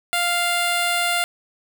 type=tone with notch filter; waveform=5% pulse; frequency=698.5 Hz; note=F5; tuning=in tune; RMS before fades=-21 dBFS; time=0.13-1.24 s; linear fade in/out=0 ms; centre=5900 Hz; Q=0.69; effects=none